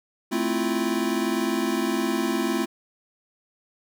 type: chord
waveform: square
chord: F major seventh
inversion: first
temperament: equal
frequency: 220 / 261.6 / 329.6 / 349.2 Hz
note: A3 / C4 / E4 / F4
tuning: 0 / 0 / 0 / 0 cents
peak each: -29 dBFS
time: 0.31-2.66 s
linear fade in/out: 20 ms
effects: none